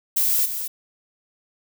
violet noise with echo, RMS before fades -20 dBFS, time 0.16-0.46 s, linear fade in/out 10 ms, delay 220 ms, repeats 1, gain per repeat -8 dB, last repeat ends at 0.68 s, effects none

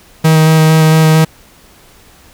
45% pulse tone with vibrato, 158.2 Hz, D#3, 29 cents sharp, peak -5 dBFS, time 0.24-1.25 s, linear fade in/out 10 ms, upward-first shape square, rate 4.4 Hz, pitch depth 9 cents each way, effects pink hiss -43 dBFS RMS until 2.33 s

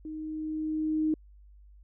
sine tone with level ramp, 311.1 Hz, D#4, in tune, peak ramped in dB -36 to -23 dBFS, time 0.05-1.14 s, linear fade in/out 2 ms, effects added 50 Hz sine -51 dBFS peak until 1.83 s

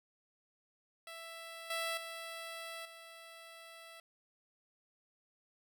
10% pulse tone with level steps, 662 Hz, E5, 7 cents sharp, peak -38 / -27 / -35 / -43 dBFS, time 1.07-4 s, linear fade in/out 2 ms, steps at 1.7 / 1.97 / 2.85 s, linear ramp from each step 5 ms, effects none

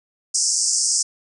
pink band-pass noise, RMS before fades -20 dBFS, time 0.34-1.03 s, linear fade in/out 10 ms, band 5000 to 9000 Hz, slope 96 dB/octave, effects none

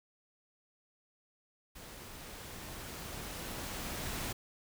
pink noise with level ramp, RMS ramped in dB -50 to -38 dBFS, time 1.75-4.33 s, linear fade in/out 10 ms, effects none

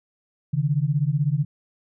sine beating tone pair, 138 / 154 Hz, C#3 / D#3, -7 / -17 cents, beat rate 16 Hz, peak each -22 dBFS, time 0.53-1.45 s, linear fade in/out 10 ms, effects none

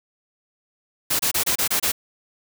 white noise bursts, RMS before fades -21 dBFS, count 7, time 1.1-1.92 s, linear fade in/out 10 ms, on 94 ms, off 27 ms, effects none

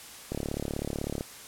click train, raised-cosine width 2 ms, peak -18 dBFS, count 33, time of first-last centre 0.32-1.209 s, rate 36 Hz, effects white hiss -46 dBFS RMS until 1.47 s + low-pass 12000 Hz 12 dB/octave

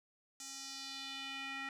square tone with band-pass filter sweep, 271.3 Hz, C#4, 37 cents flat, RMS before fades -45 dBFS, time 0.4-1.69 s, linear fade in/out 2 ms, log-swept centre 6900 to 2000 Hz, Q 2.3, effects none

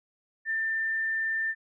sine tone, 1789 Hz, A6, 28 cents sharp, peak -26 dBFS, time 0.45-1.55 s, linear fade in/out 50 ms, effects none

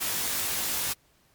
white noise with comb filter, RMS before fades -29 dBFS, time 0-0.94 s, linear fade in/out 20 ms, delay 20 ms, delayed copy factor +0.95, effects pink hiss -64 dBFS RMS until 1.34 s + MP3 96 kbps

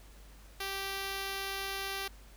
5% pulse tone, 390.7 Hz, G4, 6 cents flat, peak -24 dBFS, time 0.6-2.08 s, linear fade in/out 5 ms, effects added 50 Hz sine -52 dBFS peak until 2.36 s + pink hiss -59 dBFS RMS until 2.36 s

